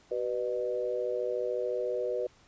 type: tone cluster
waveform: sine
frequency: 379.2 / 492.7 / 607 Hz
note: F#4 / B4 / D#5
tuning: +43 / -4 / -43 cents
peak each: -35 / -31 / -35 dBFS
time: 0.11-2.27 s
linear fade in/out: 5 ms
effects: pink hiss -61 dBFS RMS until 2.47 s + resampled to 16000 Hz